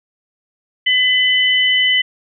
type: tone pair together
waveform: sine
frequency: 2012 / 3015 Hz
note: B6 / F#7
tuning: +32 / +32 cents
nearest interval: perfect fifth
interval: 700 cents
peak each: -14 dBFS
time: 0.86-2.02 s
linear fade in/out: 10 ms
effects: none